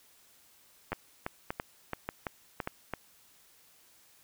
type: two click trains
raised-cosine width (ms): 0.5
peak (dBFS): -18 / -18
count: 4 / 7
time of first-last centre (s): 0.92-2.674 / 0.93-2.937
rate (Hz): 1.71 / 2.99
effects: white hiss -62 dBFS RMS until 4.23 s